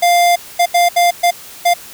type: tone bursts at uneven times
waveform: square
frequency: 698.5 Hz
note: F5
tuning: in tune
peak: -9 dBFS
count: 6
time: 0.02-0.36 / 0.59-0.66 / 0.74-0.89 / 0.96-1.11 / 1.23-1.31 / 1.65-1.74 s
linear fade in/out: 10 ms
effects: white hiss -35 dBFS RMS until 1.93 s